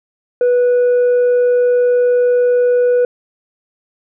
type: tone with tanh clipping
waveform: sine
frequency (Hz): 490.8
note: B4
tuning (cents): -11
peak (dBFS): -10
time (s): 0.41-3.05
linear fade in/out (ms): 2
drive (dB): 2
effects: none